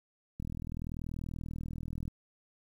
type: click train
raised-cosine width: 5 ms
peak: -27 dBFS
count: 69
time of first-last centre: 0.4-2.079 s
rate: 40.5 Hz
effects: 10-bit